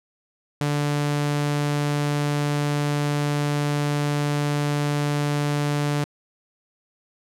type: tone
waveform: sawtooth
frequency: 146.1 Hz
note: D3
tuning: 9 cents flat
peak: -17 dBFS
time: 0.61-6.04 s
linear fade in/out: 0 ms
effects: low-pass 11000 Hz 12 dB/octave